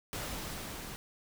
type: noise with level ramp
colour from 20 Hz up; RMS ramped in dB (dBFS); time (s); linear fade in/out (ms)
pink; -38 to -44; 0.13-0.96; 0
effects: none